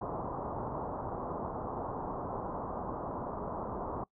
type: low-pass noise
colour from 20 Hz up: white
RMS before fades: -38 dBFS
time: 0.01-4.04 s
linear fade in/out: 5 ms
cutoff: 1100 Hz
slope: 48 dB/octave
effects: noise-tail reverb RT60 0.1 s tail -22 dB re dry